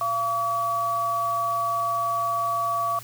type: tone pair together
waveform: sine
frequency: 685.8 / 1140 Hz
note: F5 / C#6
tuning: -32 / +48 cents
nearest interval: major sixth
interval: 880 cents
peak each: -29 / -23 dBFS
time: 0.01-2.99 s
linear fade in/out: 2 ms
effects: added 116 Hz sine -44 dBFS peak until 3.03 s + white hiss -44 dBFS RMS until 3.03 s